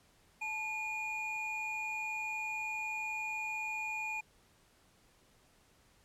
triangle tone pair together, 872 / 2437 Hz, A5 / D#7, -16 / -37 cents, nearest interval octave + tritone, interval 1779 cents, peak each -40 / -35 dBFS, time 0.41-4.21 s, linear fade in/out 10 ms, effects pink hiss -67 dBFS RMS until 6.04 s + low-pass 12000 Hz 12 dB/octave

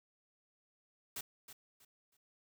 white noise with echo, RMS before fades -42 dBFS, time 1.16-1.21 s, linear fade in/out 5 ms, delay 320 ms, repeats 3, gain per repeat -11 dB, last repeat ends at 2.17 s, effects none

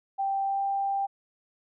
sine tone with pitch glide, 784 to 789.9 Hz, G5 to G5, 0 to +13 cents, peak -25 dBFS, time 0.18-1.07 s, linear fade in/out 20 ms, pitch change +13 cents, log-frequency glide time 0.44-0.63 s, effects none

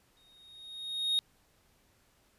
triangle tone with exponential growth, 3730 Hz, A#7, in tune, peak -23 dBFS, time 0.17-1.19 s, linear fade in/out 0 ms, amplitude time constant 220 ms, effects pink hiss -68 dBFS RMS until 2.38 s + resampled to 32000 Hz

